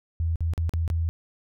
sine tone with dropouts, 82.41 Hz, E2, in tune, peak -22 dBFS, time 0.2-1.09 s, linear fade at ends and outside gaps 0 ms, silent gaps 0.358-0.406 / 0.536-0.578 / 0.694-0.737 / 0.878-0.901 s, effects none

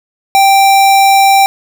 square tone, 784 Hz, G5, in tune, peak -5 dBFS, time 0.35-1.46 s, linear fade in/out 0 ms, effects none

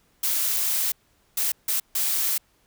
blue noise bursts at uneven times, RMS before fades -24 dBFS, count 4, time 0.23-0.92 / 1.37-1.52 / 1.68-1.8 / 1.95-2.38 s, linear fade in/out 5 ms, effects pink hiss -64 dBFS RMS until 2.66 s

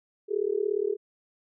sine tone with amplitude modulation, 411.2 Hz, G#4, 17 cents flat, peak -20 dBFS, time 0.28-0.97 s, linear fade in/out 50 ms, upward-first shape sine, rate 37.2 Hz, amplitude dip 100%, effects none

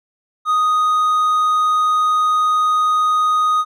triangle tone, 1244.5 Hz, D#6, in tune, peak -11 dBFS, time 0.45-3.65 s, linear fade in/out 50 ms, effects none

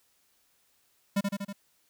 square tone with echo, 199.8 Hz, G3, 33 cents sharp, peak -24 dBFS, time 1.16-1.21 s, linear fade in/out 10 ms, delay 80 ms, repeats 4, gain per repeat -3 dB, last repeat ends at 1.53 s, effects white hiss -69 dBFS RMS until 1.89 s

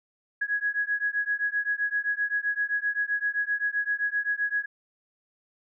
sine beating tone pair, 1663 / 1670.7 Hz, G#6 / G#6, +2 / +10 cents, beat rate 7.7 Hz, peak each -28 dBFS, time 0.41-4.66 s, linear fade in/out 10 ms, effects none

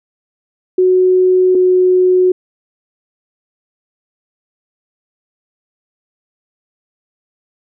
sine tone pair in turn, 368.8 / 366.8 Hz, F#4 / F#4, -6 / -15 cents, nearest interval unison, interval 9 cents, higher first, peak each -7 dBFS, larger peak neither, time 0.78-1.55 / 1.55-2.32 s, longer neither, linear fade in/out 5 ms, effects none

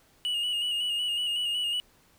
triangle tone with vibrato, 2895 Hz, F#7, 38 cents flat, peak -25 dBFS, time 0.25-1.8 s, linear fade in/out 0 ms, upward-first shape square, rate 5.4 Hz, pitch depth 32 cents each way, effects pink hiss -62 dBFS RMS until 2.18 s

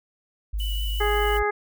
sine tone, 51.7 Hz, G#1, 7 cents flat, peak -24 dBFS, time 0.53-1.43 s, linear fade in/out 10 ms
violet noise, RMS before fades -40 dBFS, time 0.58-1.4 s, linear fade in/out 20 ms
triangle tone with vibrato, 2960 Hz, F#7, in tune, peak -31 dBFS, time 0.6-1.37 s, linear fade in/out 2 ms, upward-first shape sine, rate 5.4 Hz, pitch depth 12 cents each way
harmonic tone, 415.3 Hz, G#4, in tune, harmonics 1 / 2 / 3 / 4 / 5, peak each -24 / -27 / -29 / -30 / -31 dBFS, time 1-1.51 s, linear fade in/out 10 ms
effects none

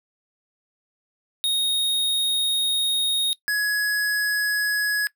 square tone pair in turn, 3729 / 1679.4 Hz, A#7 / G#6, 0 / +19 cents, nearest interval octave + major second, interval 1381 cents, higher first, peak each -20 / -21 dBFS, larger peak first, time 1.44-3.33 / 3.48-5.07 s, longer first, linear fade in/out 0 ms, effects noise-tail reverb RT60 0.1 s tail -21 dB re dry

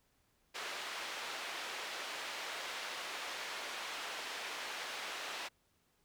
white band-pass noise, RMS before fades -43 dBFS, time 0.54-5.49 s, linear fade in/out 20 ms, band 470 to 3300 Hz, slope 12 dB/octave, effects pink hiss -75 dBFS RMS until 6.04 s

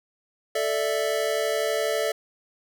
square chord, A suspended fourth, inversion none, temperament equal, 440 / 587.3 / 659.3 Hz, A4 / D5 / E5, 0 / 0 / 0 cents, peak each -28 / -28 / -29 dBFS, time 0.55-2.12 s, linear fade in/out 5 ms, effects none

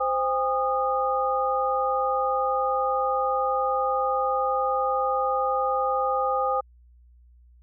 sine tone cluster, 519 / 806 / 1231 Hz, C5 / G5 / D#6, -14 / +48 / -19 cents, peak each -26 dBFS, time 0-6.61 s, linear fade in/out 10 ms, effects added 60 Hz sine -51 dBFS peak until 7.62 s

